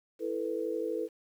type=chord; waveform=sine; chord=E suspended fourth; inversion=none; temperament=equal with one note detuned; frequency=329.6 / 440 / 492.2 Hz; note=E4 / A4 / B4; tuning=0 / 0 / -6 cents; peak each=-36 / -34 / -35 dBFS; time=0.19-1.09 s; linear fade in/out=50 ms; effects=10-bit